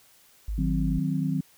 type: tone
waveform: sine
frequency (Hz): 52.3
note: G#1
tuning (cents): +13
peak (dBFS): -27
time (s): 0.48-0.99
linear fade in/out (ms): 5
type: chord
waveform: sine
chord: C diminished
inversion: first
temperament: equal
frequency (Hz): 155.56 / 185 / 261.6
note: Eb3 / Gb3 / C4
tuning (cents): 0 / 0 / 0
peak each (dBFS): -27 / -29 / -29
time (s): 0.58-1.41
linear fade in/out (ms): 5
effects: white hiss -58 dBFS RMS until 1.57 s